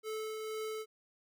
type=tone with tremolo; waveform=square; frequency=435.4 Hz; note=A4; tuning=18 cents flat; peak=-37 dBFS; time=0.03-0.86 s; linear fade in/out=50 ms; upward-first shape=triangle; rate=2.1 Hz; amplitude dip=30%; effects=none